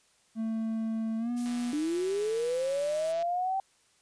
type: tone with pitch glide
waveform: triangle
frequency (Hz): 223 to 241.8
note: A3 to B3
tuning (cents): +23 to -36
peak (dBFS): -27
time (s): 0.35-1.75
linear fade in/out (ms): 50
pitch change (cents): +141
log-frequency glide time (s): 1.18-1.31
type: noise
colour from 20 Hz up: blue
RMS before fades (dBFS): -44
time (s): 1.36-3.13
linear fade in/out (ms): 20
type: click train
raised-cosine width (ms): 0.2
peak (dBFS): -29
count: 294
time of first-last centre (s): 1.46-3.225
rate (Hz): 166
type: linear sweep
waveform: sine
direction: up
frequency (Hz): 288.8 to 780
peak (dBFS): -27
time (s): 1.73-3.6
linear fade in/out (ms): 2
effects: white hiss -66 dBFS RMS until 4.01 s + resampled to 22050 Hz